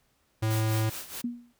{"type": "tone", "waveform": "square", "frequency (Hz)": 110, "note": "A2", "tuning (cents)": 0, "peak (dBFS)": -25, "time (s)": [0.42, 0.9], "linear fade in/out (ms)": 10}
{"type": "noise with tremolo", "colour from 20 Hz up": "white", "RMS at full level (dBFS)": -37, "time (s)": [0.5, 1.22], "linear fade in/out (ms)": 10, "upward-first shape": "sine", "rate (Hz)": 4.8, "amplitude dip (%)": 70}
{"type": "tone with exponential decay", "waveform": "sine", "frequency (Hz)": 240, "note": "B3", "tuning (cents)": -49, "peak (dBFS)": -25, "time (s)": [1.24, 1.53], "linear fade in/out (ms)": 5, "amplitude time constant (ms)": 63}
{"effects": ["pink hiss -70 dBFS RMS until 1.59 s"]}